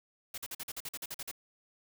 white noise bursts, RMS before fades -40 dBFS, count 12, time 0.34-1.314 s, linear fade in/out 5 ms, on 39 ms, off 46 ms, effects none

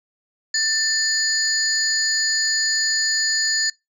sine tone cluster, 1779 / 4328 / 4829 / 6910 Hz, A6 / C#8 / D8 / A8, +19 / -42 / +47 / -32 cents, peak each -23 dBFS, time 0.54-3.7 s, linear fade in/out 5 ms, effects noise-tail reverb RT60 0.2 s tail -25 dB re dry + tanh soft clip ceiling -8 dBFS

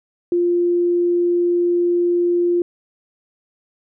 sine tone, 349.2 Hz, F4, in tune, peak -14 dBFS, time 0.32-2.62 s, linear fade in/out 2 ms, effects none

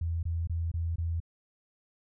sine tone bursts, 83.4 Hz, E2, 21 cents sharp, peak -28 dBFS, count 5, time 0.01-1.202 s, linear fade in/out 5 ms, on 220 ms, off 23 ms, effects none

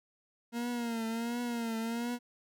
40% pulse tone with vibrato, 233.1 Hz, A#3, in tune, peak -32 dBFS, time 0.52-2.19 s, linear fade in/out 50 ms, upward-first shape triangle, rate 1.4 Hz, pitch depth 76 cents each way, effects none

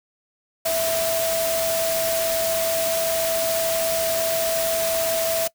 sine tone in noise, 658 Hz, E5, 3 cents flat, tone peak -21 dBFS, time 0.65-5.48 s, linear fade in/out 10 ms, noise white, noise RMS -26 dBFS, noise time 0.65-5.48 s, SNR +2 dB, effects noise-tail reverb RT60 0.1 s tail -22 dB re dry

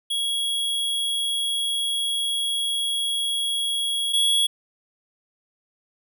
square tone pair in turn, 3322 / 3340 Hz, G#7 / G#7, 0 / +9 cents, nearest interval unison, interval 9 cents, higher second, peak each -23 / -18 dBFS, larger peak second, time 0.1-4.13 / 4.13-4.47 s, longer first, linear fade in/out 10 ms, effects none

